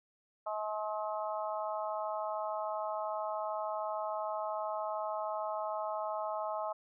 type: harmonic tone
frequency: 213.1 Hz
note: G#3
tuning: 45 cents sharp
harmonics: 3 / 4 / 5 / 6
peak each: -37 / -39 / -41 / -43 dBFS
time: 0.46-6.73 s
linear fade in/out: 10 ms
effects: none